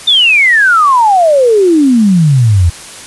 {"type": "exponential sweep", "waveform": "sine", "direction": "down", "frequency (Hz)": [3638, 81.2], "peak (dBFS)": -4, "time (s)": [0.07, 2.7], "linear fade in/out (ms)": 10, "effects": ["white hiss -29 dBFS RMS until 3.06 s", "resampled to 24000 Hz"]}